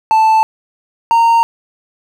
triangle tone pair in turn, 880 / 922.9 Hz, A5 / A#5, 0 / -18 cents, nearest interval minor second, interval 82 cents, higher second, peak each -5 dBFS, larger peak neither, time 0.11-0.43 / 1.11-1.43 s, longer neither, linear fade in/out 0 ms, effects none

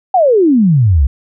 sine exponential sweep, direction down, 784 to 61.4 Hz, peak -6 dBFS, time 0.14-1.07 s, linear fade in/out 5 ms, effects none

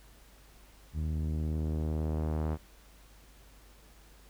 sawtooth tone with low-pass filter sweep, 77.78 Hz, D#2, in tune, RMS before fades -32 dBFS, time 0.93-2.58 s, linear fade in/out 50 ms, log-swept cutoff 170 to 1100 Hz, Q 0.83, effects added 50 Hz sine -56 dBFS peak until 4.29 s + pink hiss -60 dBFS RMS until 4.29 s

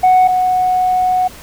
sine tone pair in turn, 740 / 736.3 Hz, F#5 / F#5, 0 / -9 cents, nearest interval unison, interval 9 cents, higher first, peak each -4 / -10 dBFS, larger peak first, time 0.03-0.28 / 0.28-1.28 s, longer second, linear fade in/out 10 ms, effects tanh soft clip ceiling -5 dBFS + pink hiss -36 dBFS RMS until 1.42 s

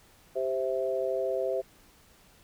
sine chord, C major, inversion second, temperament equal with one note detuned, 392 / 523.3 / 657.4 Hz, G4 / C5 / E5, 0 / 0 / -5 cents, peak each -32 / -30 / -32 dBFS, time 0.35-1.62 s, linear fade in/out 20 ms, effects pink hiss -59 dBFS RMS until 2.43 s

